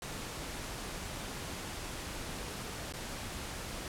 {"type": "noise with dropouts", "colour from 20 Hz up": "pink", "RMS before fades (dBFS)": -41, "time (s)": [0.02, 3.88], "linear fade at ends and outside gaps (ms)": 1, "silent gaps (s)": [2.924, 2.937], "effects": ["low-pass 11000 Hz 12 dB/octave"]}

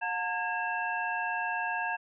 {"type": "tone cluster", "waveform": "sine", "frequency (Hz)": [720, 900, 1636, 2673], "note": ["F#5", "A5", "G#6", "E7"], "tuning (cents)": [-47, 39, -26, 23], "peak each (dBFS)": [-36, -34, -33, -38], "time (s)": [0.01, 1.97], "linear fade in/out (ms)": 20, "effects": []}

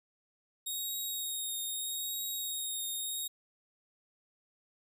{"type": "tone with vibrato", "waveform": "10% pulse", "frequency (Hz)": 3748, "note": "A#7", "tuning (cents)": 9, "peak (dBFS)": -28, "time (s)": [0.66, 3.28], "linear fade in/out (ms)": 10, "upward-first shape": "triangle", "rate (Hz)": 0.79, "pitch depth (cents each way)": 24, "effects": []}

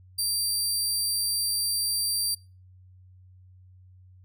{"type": "tone", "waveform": "20% pulse", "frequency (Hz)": 4699, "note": "D8", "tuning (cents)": 0, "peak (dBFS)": -19, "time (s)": [0.18, 2.35], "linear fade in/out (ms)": 10, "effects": ["noise-tail reverb RT60 0.3 s tail -22 dB re dry", "added 92 Hz sine -50 dBFS peak until 4.24 s"]}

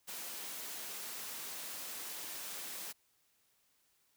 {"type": "high-pass noise", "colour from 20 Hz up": "white", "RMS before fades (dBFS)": -44, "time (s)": [0.07, 2.93], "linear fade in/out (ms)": 20, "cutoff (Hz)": 200, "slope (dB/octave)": 12, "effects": ["white hiss -74 dBFS RMS until 4.16 s"]}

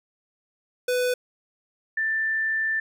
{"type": "tone pair in turn", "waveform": ["square", "sine"], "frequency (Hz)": [497.7, 1773.6], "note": ["B4", "A6"], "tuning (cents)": [13, 13], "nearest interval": "octave + minor seventh", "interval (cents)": 2200, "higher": "second", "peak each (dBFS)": -22, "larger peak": "neither", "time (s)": [[0.88, 1.14], [1.97, 2.8]], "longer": "second", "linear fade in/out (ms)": 5, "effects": []}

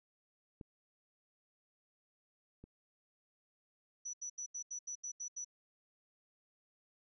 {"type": "clicks", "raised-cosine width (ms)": 3, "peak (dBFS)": [-35, -40], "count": 2, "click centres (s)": [0.612, 2.64]}
{"type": "tone bursts", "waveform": "sine", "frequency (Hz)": 5920, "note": "F#8", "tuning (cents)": 0, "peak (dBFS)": -40, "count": 9, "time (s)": [4.05, 5.447], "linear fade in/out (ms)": 10, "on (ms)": 85, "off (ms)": 79}
{"effects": []}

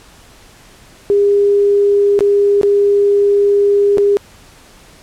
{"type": "tone with dropouts", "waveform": "sine", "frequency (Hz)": 404.8, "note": "G#4", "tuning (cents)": -44, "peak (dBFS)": -8, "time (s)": [1.1, 4.17], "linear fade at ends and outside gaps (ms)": 0, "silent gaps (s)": [[2.191, 2.207], [2.613, 2.632], [3.973, 3.982]], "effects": ["pink hiss -43 dBFS RMS until 5.02 s", "low-pass 11000 Hz 12 dB/octave"]}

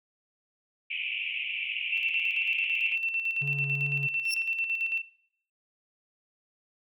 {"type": "band-pass noise", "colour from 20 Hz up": "pink", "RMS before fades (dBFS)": -33, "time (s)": [0.9, 2.96], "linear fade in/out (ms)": 10, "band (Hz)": [2300, 2900], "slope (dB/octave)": 96}
{"type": "tone with tremolo", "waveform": "sine", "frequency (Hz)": 2689, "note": "E7", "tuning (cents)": 34, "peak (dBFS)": -25, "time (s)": [1.92, 5.02], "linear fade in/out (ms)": 5, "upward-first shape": "square", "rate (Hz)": 9, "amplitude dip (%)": 50}
{"type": "tone with vibrato", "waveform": "triangle", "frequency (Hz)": 140, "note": "C#3", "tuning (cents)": 18, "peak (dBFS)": -29, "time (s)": [3.41, 4.08], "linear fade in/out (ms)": 20, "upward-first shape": "triangle", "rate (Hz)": 2.6, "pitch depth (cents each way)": 20}
{"type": "tone with exponential growth", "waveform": "sawtooth", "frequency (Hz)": 5460, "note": "F8", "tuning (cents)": -40, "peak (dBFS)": -22, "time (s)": [4.23, 4.34], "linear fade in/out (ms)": 1, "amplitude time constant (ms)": 23}
{"effects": ["noise-tail reverb RT60 0.6 s tail -19 dB re dry"]}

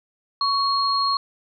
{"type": "tone pair together", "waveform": "sine", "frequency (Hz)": [1116, 4267], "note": ["C#6", "C8"], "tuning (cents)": [11, 33], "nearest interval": "octave + major seventh", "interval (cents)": 2322, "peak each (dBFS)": [-20, -23], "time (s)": [0.41, 1.17], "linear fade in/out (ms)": 2, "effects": []}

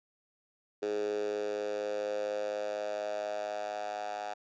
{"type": "tone with high-pass filter sweep", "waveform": "10% pulse", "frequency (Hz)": 104.2, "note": "G#2", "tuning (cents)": 6, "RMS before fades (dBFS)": -35, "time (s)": [0.82, 4.34], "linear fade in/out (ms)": 10, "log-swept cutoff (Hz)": [400, 770], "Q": 5.5, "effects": ["resampled to 16000 Hz"]}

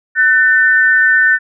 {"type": "tone pair together", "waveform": "sine", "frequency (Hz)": [1506.5, 1796], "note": ["F#6", "A6"], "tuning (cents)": [31, 35], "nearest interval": "minor third", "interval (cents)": 304, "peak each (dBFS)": -10, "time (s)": [0.15, 1.39], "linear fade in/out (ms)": 50, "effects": []}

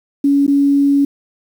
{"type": "tone with dropouts", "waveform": "sine", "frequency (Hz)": 281.3, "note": "C#4", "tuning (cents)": 26, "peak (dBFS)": -9, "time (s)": [0.24, 1.05], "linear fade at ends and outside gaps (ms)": 5, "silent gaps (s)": [0.466, 0.478], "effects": ["7-bit"]}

